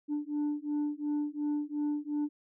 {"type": "beating tone pair", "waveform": "sine", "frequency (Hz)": [293.7, 296.5], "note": ["D4", "D4"], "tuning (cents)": [0, 17], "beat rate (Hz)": 2.8, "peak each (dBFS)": -31, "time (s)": [0.08, 2.29], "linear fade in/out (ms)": 50, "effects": ["tanh soft clip ceiling -27 dBFS"]}